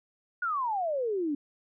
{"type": "exponential sweep", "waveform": "sine", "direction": "down", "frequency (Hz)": [1480, 277.2], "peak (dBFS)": -27, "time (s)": [0.42, 1.35], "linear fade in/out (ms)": 5, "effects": []}